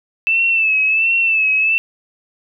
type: tone with vibrato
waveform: sine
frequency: 2637 Hz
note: E7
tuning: in tune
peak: -12 dBFS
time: 0.27-1.78 s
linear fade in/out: 0 ms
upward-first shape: sine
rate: 1.4 Hz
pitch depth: 56 cents each way
effects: none